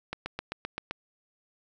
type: click train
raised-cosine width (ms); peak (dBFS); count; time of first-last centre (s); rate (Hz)
0.3; -17; 7; 0.13-0.91; 7.69
effects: none